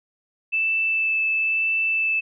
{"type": "tone with vibrato", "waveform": "sine", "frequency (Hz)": 2637, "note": "E7", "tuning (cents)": 0, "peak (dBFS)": -19, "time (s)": [0.52, 2.21], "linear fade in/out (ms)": 20, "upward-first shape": "sine", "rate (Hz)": 1, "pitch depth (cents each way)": 8, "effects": []}